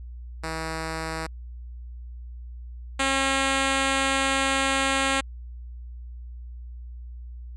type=tone pair in turn; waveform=5% pulse; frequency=160.8 / 270.4 Hz; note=E3 / C#4; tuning=-43 / -43 cents; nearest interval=major sixth; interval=900 cents; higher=second; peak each=-18 / -10 dBFS; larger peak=second; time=0.43-1.27 / 2.99-5.21 s; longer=second; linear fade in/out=10 ms; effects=added 60 Hz sine -36 dBFS peak until 7.56 s + resampled to 24000 Hz

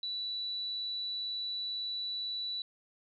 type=tone; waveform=sine; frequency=3951 Hz; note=B7; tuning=in tune; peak=-34 dBFS; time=0.03-2.62 s; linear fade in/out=2 ms; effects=none

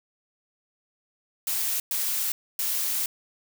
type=noise bursts at uneven times; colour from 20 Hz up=blue; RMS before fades=-27 dBFS; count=3; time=1.47-1.8 / 1.91-2.32 / 2.59-3.06 s; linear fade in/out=2 ms; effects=none

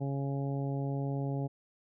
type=harmonic tone; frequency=138.59 Hz; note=C#3; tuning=in tune; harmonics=1 / 2 / 3 / 4 / 5 / 6; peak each=-32 / -38 / -42 / -44 / -46 / -48 dBFS; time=0-1.48 s; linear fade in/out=20 ms; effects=none

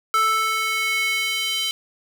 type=tone with high-pass filter sweep; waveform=square; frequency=440 Hz; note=A4; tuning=in tune; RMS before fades=-22 dBFS; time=0.14-1.71 s; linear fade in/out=0 ms; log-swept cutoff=1300 to 3200 Hz; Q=3.4; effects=none

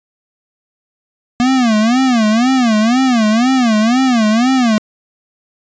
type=tone with vibrato; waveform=square; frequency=237.1 Hz; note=A#3; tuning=30 cents sharp; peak=-10 dBFS; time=1.4-4.78 s; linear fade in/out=0 ms; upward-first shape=sine; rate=2 Hz; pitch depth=190 cents each way; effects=resampled to 16000 Hz

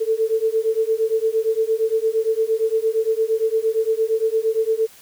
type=beating tone pair; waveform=sine; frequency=440 / 448.7 Hz; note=A4 / A4; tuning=0 / +34 cents; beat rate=8.7 Hz; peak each=-20 dBFS; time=0-4.87 s; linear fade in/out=20 ms; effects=white hiss -47 dBFS RMS until 5.01 s

